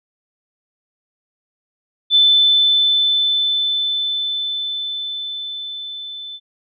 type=tone with level ramp; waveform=sine; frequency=3520 Hz; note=A7; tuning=in tune; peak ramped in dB=-8 to -29 dBFS; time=2.1-6.4 s; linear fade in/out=50 ms; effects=none